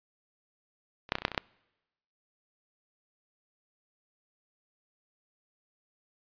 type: clicks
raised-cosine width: 0.3 ms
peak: -30 / -9 / -12 / -21 / -21 / -7 / -22 / -20 / -19 / -9 dBFS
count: 10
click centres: 1.091 / 1.121 / 1.154 / 1.185 / 1.22 / 1.251 / 1.281 / 1.317 / 1.347 / 1.378 s
effects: noise-tail reverb RT60 1.0 s tail -26 dB re dry + resampled to 11025 Hz